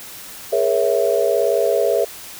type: chord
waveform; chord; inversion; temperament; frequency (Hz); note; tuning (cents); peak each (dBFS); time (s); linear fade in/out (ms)
sine; A# half-diminished seventh; third; equal with one note detuned; 415.3 / 473.2 / 554.4 / 659.3; G#4 / A#4 / C#5 / E5; 0 / +26 / 0 / 0; -20; 0.52-2.05; 10
effects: white hiss -36 dBFS RMS until 2.39 s